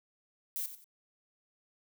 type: noise with echo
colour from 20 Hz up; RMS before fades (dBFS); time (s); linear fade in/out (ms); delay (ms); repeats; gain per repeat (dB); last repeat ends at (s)
violet; -36; 0.56-0.66; 0; 91; 2; -11; 0.842
effects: none